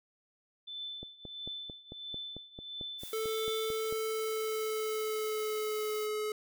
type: tone with tremolo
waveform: sine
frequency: 3521 Hz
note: A7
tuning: in tune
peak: -37 dBFS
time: 0.67-3.9 s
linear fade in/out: 10 ms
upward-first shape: triangle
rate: 1.5 Hz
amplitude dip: 90%
type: click train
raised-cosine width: 2 ms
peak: -31 dBFS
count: 14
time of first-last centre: 1.03-3.925 s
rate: 4.49 Hz
type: noise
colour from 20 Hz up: blue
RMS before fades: -47 dBFS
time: 2.98-6.09 s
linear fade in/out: 50 ms
type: tone with pitch glide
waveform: square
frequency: 440.3 to 426.3 Hz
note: A4 to G#4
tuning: +1 to +45 cents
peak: -33 dBFS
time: 3.13-6.32 s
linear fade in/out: 2 ms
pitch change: -56 cents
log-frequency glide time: 3.98-6.03 s
effects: none